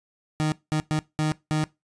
30% pulse tone bursts at uneven times, 154.2 Hz, D#3, 15 cents flat, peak -19 dBFS, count 5, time 0.4-0.52 / 0.72-0.8 / 0.91-0.99 / 1.19-1.32 / 1.51-1.64 s, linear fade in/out 0 ms, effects noise-tail reverb RT60 0.2 s tail -20 dB re dry + resampled to 22050 Hz

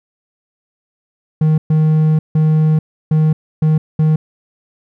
triangle tone bursts at uneven times, 155.9 Hz, D#3, 4 cents sharp, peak -7 dBFS, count 6, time 1.41-1.58 / 1.7-2.19 / 2.35-2.79 / 3.11-3.33 / 3.62-3.78 / 3.99-4.16 s, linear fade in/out 5 ms, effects none

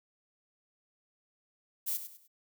violet noise with echo, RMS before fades -33 dBFS, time 1.86-1.98 s, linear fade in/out 20 ms, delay 100 ms, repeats 3, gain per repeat -10 dB, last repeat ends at 2.28 s, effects none

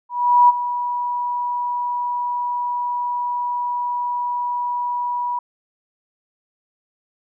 sine tone with ADSR envelope, 973 Hz, B5, 26 cents flat, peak -7 dBFS, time 0.09-5.39 s, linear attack 400 ms, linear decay 24 ms, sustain -13 dB, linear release 4 ms, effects none

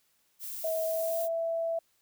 violet noise, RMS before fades -39 dBFS, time 0.39-1.29 s, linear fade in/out 50 ms
sine tone with pitch glide, 644 to 662.5 Hz, E5 to E5, -41 to +9 cents, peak -28 dBFS, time 0.64-1.79 s, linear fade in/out 5 ms, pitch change +50 cents, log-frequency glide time 0.83-1.21 s
effects white hiss -71 dBFS RMS until 2.01 s

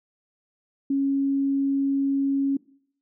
sine tone, 275.4 Hz, C#4, 11 cents flat, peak -20 dBFS, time 0.9-2.57 s, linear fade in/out 5 ms, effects noise-tail reverb RT60 0.6 s tail -21 dB re dry

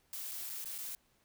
blue noise with dropouts, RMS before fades -42 dBFS, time 0.13-0.95 s, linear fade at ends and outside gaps 0 ms, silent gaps 0.313-0.317 / 0.495-0.499 / 0.643-0.657 / 0.78-0.786 s, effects pink hiss -72 dBFS RMS until 1.24 s

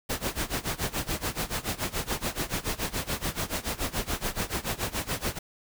pink noise with tremolo, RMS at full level -28 dBFS, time 0.09-5.39 s, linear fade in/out 10 ms, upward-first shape sine, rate 7 Hz, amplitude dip 90%, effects none

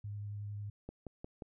sine tone with vibrato, 103 Hz, G#2, 14 cents flat, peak -39 dBFS, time 0.04-0.7 s, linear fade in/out 5 ms, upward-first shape triangle, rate 11 Hz, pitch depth 15 cents each way
click train, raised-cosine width 2 ms, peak -30 dBFS, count 4, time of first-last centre 0.89-1.422 s, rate 5.64 Hz
effects none

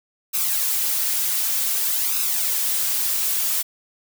blue noise with flanger, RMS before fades -22 dBFS, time 0.33-3.63 s, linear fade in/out 20 ms, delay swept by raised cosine 0.77 to 4.97 ms, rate 0.54 Hz, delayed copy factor +0.65, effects none

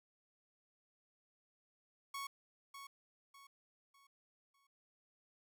sawtooth tone with echo, 1108.7 Hz, C#6, in tune, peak -38 dBFS, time 2.14-2.27 s, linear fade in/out 5 ms, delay 600 ms, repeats 4, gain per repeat -8 dB, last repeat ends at 4.67 s, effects none

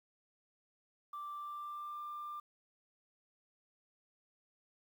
sine tone with pitch glide, 1174.7 to 1189.7 Hz, D6 to D6, 0 to +22 cents, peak -40 dBFS, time 1.13-2.4 s, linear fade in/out 5 ms, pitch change +22 cents, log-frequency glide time 1.34-2.02 s, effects tanh soft clip ceiling -38 dBFS + 11-bit

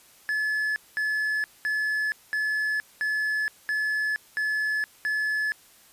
triangle tone bursts, 1719 Hz, A6, 41 cents flat, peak -22 dBFS, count 8, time 0.29-5.52 s, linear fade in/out 0 ms, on 470 ms, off 210 ms, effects white hiss -55 dBFS RMS until 5.92 s + resampled to 32000 Hz

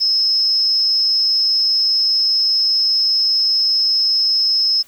sine tone with amplitude modulation, 5180 Hz, E8, 31 cents flat, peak -10 dBFS, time 0-4.83 s, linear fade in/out 20 ms, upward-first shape sine, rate 245 Hz, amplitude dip 60%, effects white hiss -49 dBFS RMS until 4.87 s

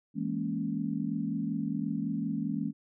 sine chord, A# half-diminished seventh, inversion second, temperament equal, 164.81 / 207.7 / 233.1 / 277.2 Hz, E3 / G#3 / A#3 / C#4, 0 / 0 / 0 / 0 cents, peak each -36 / -34 / -35 / -35 dBFS, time 0.14-2.73 s, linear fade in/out 50 ms, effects none

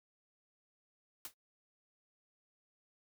white noise with exponential decay, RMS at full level -40 dBFS, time 1.25-1.34 s, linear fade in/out 2 ms, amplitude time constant 19 ms, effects noise-tail reverb RT60 0.1 s tail -22 dB re dry

